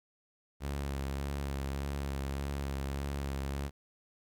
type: tone with vibrato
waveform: sawtooth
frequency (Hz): 69.3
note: C#2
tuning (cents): 0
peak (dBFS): -30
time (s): 0.6-3.71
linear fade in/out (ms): 50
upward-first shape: sine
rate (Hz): 1.7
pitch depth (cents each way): 27
effects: 12-bit